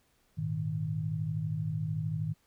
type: chord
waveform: sine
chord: Ab suspended second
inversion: none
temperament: just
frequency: 103.83 / 116.8 / 155.74 Hz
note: Ab2 / Bb2 / Eb3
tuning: 0 / +4 / +2 cents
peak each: -36 / -38 / -32 dBFS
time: 0.37-2.34 s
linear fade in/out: 20 ms
effects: pink hiss -70 dBFS RMS until 2.46 s